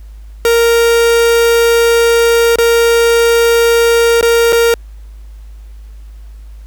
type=tone with dropouts; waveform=45% pulse; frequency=465.5 Hz; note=A#4; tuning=2 cents flat; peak=-7 dBFS; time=0.45-4.74 s; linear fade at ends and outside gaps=1 ms; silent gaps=2.558-2.585 / 4.211-4.227 / 4.524-4.528 s; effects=added 52 Hz sine -29 dBFS peak until 6.66 s + pink hiss -52 dBFS RMS until 6.66 s